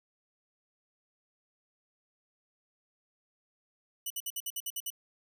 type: tone bursts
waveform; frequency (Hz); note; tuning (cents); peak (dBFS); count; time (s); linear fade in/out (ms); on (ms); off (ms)
5% pulse; 2960; F#7; 0; -25; 9; 4.06-4.903; 5; 43; 57
effects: none